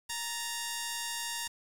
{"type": "tone pair together", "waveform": "5% pulse", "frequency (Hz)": [932.3, 1748.8], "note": ["A#5", "A6"], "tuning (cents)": [0, -11], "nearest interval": "major seventh", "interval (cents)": 1089, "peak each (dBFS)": [-23, -30], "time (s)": [0.09, 1.48], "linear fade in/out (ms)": 10, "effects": ["low-pass 12000 Hz 12 dB/octave", "8-bit"]}